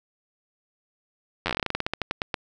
slowing click train, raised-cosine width 0.3 ms, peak -9 dBFS, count 20, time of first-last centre 1.46-2.342 s, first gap 10 ms, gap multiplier 1.15, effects none

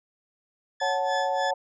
sawtooth tone with tremolo, 1725 Hz, A6, 35 cents flat, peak -25 dBFS, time 0.8-1.51 s, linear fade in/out 5 ms, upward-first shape sine, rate 3.4 Hz, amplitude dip 90%
sine chord, F# minor, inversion second, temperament equal, 554.4 / 740 / 880 Hz, C#5 / F#5 / A5, 0 / 0 / 0 cents, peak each -28 dBFS, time 0.81-1.54 s, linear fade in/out 10 ms
effects resampled to 16000 Hz

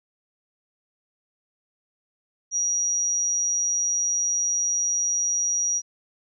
sine tone, 5760 Hz, F#8, 47 cents flat, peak -21 dBFS, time 2.51-5.82 s, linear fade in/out 50 ms, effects none

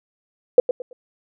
sine tone with echo, 498.5 Hz, B4, 16 cents sharp, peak -5 dBFS, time 0.58-0.6 s, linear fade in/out 2 ms, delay 110 ms, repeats 3, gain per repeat -11 dB, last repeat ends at 0.93 s, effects none

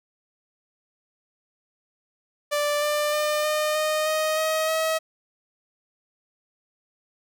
sawtooth tone with pitch steps, 587.3 / 594.5 / 601.7 / 609.1 / 616.5 / 624 / 631.6 / 639.3 Hz, D5 / D5 / D5 / D#5 / D#5 / D#5 / D#5 / D#5, 0 / +21 / +42 / -37 / -16 / +5 / +26 / +47 cents, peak -18 dBFS, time 2.51-4.99 s, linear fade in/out 20 ms, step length 310 ms, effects none

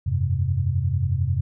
sine chord, F suspended second, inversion none, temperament equal with one note detuned, 86.8 / 98 / 130.81 Hz, F2 / G2 / C3, -10 / 0 / 0 cents, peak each -24 dBFS, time 0.06-1.41 s, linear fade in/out 10 ms, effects none

